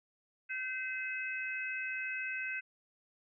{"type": "harmonic tone", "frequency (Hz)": 514, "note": "C5", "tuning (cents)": -31, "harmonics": [3, 4, 5], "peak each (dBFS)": [-39, -42, -39], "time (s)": [0.49, 2.61], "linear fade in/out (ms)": 20, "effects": []}